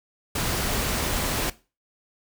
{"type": "noise", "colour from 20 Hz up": "pink", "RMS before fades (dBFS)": -26, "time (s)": [0.35, 1.5], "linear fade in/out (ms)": 5, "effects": ["noise-tail reverb RT60 0.3 s tail -18 dB re dry"]}